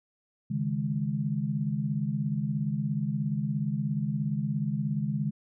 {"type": "chord", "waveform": "sine", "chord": "C# suspended second", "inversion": "none", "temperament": "equal", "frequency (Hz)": [138.59, 155.56, 207.7], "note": ["C#3", "D#3", "G#3"], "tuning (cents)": [0, 0, 0], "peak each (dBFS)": -31, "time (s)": [0.5, 5.31], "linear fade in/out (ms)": 10, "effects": []}